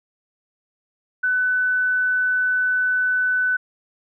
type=tone; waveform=sine; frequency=1500 Hz; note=F#6; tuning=23 cents sharp; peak=-17 dBFS; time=1.23-3.57 s; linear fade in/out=10 ms; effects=none